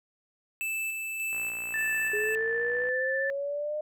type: tone with tremolo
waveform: square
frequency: 2637 Hz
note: E7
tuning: in tune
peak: -30 dBFS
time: 0.61-2.35 s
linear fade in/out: 0 ms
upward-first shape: square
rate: 1.7 Hz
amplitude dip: 30%
type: click train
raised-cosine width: 0.5 ms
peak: -31 dBFS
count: 92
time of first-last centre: 1.33-2.888 s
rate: 58.4 Hz
type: tone with vibrato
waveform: sine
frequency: 1760 Hz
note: A6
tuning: in tune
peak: -28 dBFS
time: 1.74-3.3 s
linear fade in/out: 0 ms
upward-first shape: sine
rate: 15 Hz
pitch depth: 16 cents each way
type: linear sweep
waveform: sine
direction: up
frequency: 415.3 to 610 Hz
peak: -29 dBFS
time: 2.13-3.81 s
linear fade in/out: 5 ms
effects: none